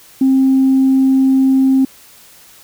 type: tone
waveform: sine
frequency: 265.6 Hz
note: C4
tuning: 26 cents sharp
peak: -7 dBFS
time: 0.21-1.85 s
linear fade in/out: 5 ms
effects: tanh soft clip ceiling -4 dBFS + white hiss -43 dBFS RMS until 2.63 s